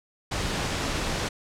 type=noise; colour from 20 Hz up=pink; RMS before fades=-28 dBFS; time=0.31-1.29 s; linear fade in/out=10 ms; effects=low-pass 7000 Hz 12 dB/octave